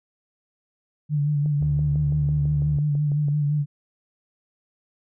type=tone with vibrato; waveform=sine; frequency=146.83 Hz; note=D3; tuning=in tune; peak=-19 dBFS; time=1.09-3.66 s; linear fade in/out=50 ms; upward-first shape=sine; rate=5.8 Hz; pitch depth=40 cents each way
type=click train; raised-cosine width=2 ms; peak=-27 dBFS; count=12; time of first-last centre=1.46-3.284 s; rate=6.03 Hz
type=tone; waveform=triangle; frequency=73.6 Hz; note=D2; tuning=4 cents sharp; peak=-26 dBFS; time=1.61-2.78 s; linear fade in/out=5 ms
effects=none